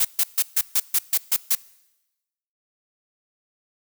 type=noise bursts; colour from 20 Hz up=blue; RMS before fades=-19 dBFS; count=9; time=0-1.552 s; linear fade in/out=5 ms; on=48 ms; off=140 ms; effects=noise-tail reverb RT60 1.0 s tail -22 dB re dry